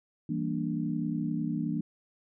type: chord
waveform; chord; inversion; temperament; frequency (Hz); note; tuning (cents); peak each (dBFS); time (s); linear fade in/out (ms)
sine; E half-diminished seventh; none; equal; 164.81 / 196 / 233.1 / 293.7; E3 / G3 / Bb3 / D4; 0 / 0 / 0 / 0; -33 / -37 / -33 / -34; 0.29-1.81; 5
effects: none